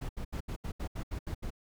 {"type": "noise bursts", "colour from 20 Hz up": "brown", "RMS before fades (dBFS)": -36, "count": 10, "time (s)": [0.01, 1.505], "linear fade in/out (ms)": 10, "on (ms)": 82, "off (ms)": 75, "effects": []}